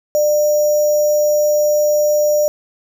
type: tone with sample-and-hold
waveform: sine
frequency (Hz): 597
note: D5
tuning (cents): +28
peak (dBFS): -11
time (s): 0.15-2.48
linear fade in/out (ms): 0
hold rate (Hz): 6300
effects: none